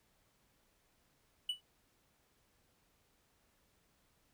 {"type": "tone with exponential decay", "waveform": "triangle", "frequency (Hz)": 2960, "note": "F#7", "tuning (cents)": 0, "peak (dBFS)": -29, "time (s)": [1.49, 1.61], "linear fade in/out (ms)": 5, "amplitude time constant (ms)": 25, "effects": ["pink hiss -74 dBFS RMS until 4.33 s"]}